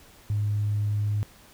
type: tone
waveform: sine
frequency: 104.1 Hz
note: G#2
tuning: 5 cents sharp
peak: -22 dBFS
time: 0.3-1.23 s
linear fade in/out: 0 ms
effects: tanh soft clip ceiling -18 dBFS + pink hiss -53 dBFS RMS until 1.53 s